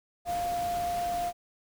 sine tone in noise, 700 Hz, F5, 4 cents sharp, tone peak -28 dBFS, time 0.25-1.33 s, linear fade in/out 50 ms, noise pink, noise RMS -41 dBFS, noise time 0.25-1.33 s, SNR +10 dB, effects none

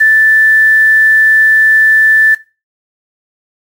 sine tone with quantisation, 1760 Hz, A6, in tune, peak -4 dBFS, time 0-2.35 s, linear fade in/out 10 ms, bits 5, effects noise-tail reverb RT60 0.3 s tail -18 dB re dry + AAC 48 kbps

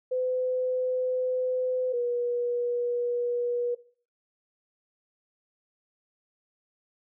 sine tone pair in turn, 508 / 483.2 Hz, B4 / B4, +49 / -38 cents, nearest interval minor second, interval 87 cents, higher first, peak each -25 dBFS, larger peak neither, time 0.11-1.93 / 1.93-3.75 s, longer neither, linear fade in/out 10 ms, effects noise-tail reverb RT60 0.4 s tail -17 dB re dry

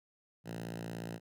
5% pulse tone with high-pass filter, 56.9 Hz, A#1, 41 cents flat, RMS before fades -42 dBFS, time 0.44-1.2 s, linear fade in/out 50 ms, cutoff 140 Hz, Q 5.1, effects none

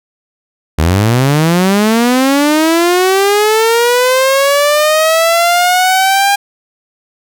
sawtooth linear sweep, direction up, 73.42 to 808 Hz, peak -4 dBFS, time 0.78-6.36 s, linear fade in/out 10 ms, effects none

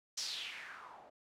blue noise with low-pass filter sweep, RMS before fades -45 dBFS, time 0.17-1.1 s, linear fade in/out 10 ms, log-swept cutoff 5800 to 620 Hz, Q 4, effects none

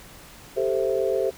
sine chord, A minor seventh, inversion third, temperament equal, 392 / 440 / 523.3 / 659.3 Hz, G4 / A4 / C5 / E5, 0 / 0 / 0 / 0 cents, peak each -25 / -27 / -25 / -30 dBFS, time 0.56-1.31 s, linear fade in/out 20 ms, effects pink hiss -46 dBFS RMS until 1.37 s

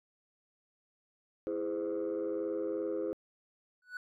sine chord, E augmented, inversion none, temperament just, 329.6 / 412 / 515 Hz, E4 / G#4 / B#4, 0 / -14 / -28 cents, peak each -35 dBFS, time 1.47-3.13 s, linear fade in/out 0 ms
triangle tone with exponential growth, 1480 Hz, F#6, in tune, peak -32 dBFS, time 3.82-3.97 s, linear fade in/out 2 ms, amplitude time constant 32 ms
effects tanh soft clip ceiling -28 dBFS

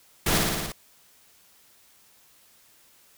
pink noise with echo, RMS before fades -23 dBFS, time 0.26-0.38 s, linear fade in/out 5 ms, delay 57 ms, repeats 6, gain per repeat -2 dB, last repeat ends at 0.722 s, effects white hiss -58 dBFS RMS until 3.17 s

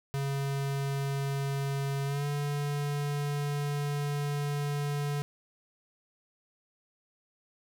square tone with pitch glide, 138.59 to 144.73 Hz, C#3 to D3, 0 to -25 cents, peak -30 dBFS, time 0.14-5.22 s, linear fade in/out 0 ms, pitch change +75 cents, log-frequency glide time 2.05-2.26 s, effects none

